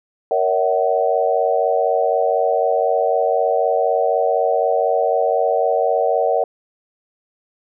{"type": "tone cluster", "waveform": "sine", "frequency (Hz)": [466.4, 562, 646, 752], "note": ["A#4", "C#5", "E5", "F#5"], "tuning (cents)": [1, 24, -35, 28], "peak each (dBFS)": -20, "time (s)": [0.31, 6.44], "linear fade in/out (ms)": 2, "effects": []}